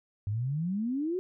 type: exponential sweep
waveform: sine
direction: up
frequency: 98 to 380 Hz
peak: -28 dBFS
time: 0.27-1.19 s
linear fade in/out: 0 ms
effects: none